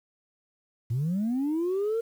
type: linear sweep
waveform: sine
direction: up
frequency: 108.3 to 466.2 Hz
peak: -23 dBFS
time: 0.9-2.01 s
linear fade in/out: 10 ms
effects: tanh soft clip ceiling -22 dBFS + 9-bit